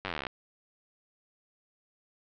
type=slowing click train; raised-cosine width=0.3 ms; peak=-17 dBFS; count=18; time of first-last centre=0.05-0.268 s; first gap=10 ms; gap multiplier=1.03; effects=low-pass 4000 Hz 12 dB/octave